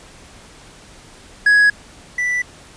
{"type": "tone pair in turn", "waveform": "triangle", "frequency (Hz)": [1670, 1973.4], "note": ["G#6", "B6"], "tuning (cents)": [9, -2], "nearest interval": "minor third", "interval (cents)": 289, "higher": "second", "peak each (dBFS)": [-7, -15], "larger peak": "first", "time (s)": [[1.46, 1.7], [2.18, 2.42]], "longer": "neither", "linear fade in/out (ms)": 5, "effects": ["pink hiss -43 dBFS RMS until 2.76 s", "resampled to 22050 Hz"]}